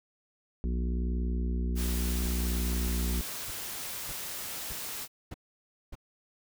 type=harmonic tone; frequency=60.7 Hz; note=B1; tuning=29 cents flat; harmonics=1 / 3 / 4 / 5 / 6 / 7; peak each=-28 / -37 / -39 / -48 / -44 / -52 dBFS; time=0.64-3.21 s; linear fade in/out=0 ms
type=noise; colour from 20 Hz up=white; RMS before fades=-38 dBFS; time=1.75-5.08 s; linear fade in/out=50 ms
type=noise bursts; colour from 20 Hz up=brown; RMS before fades=-40 dBFS; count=7; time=2.25-5.954 s; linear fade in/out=5 ms; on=32 ms; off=580 ms
effects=none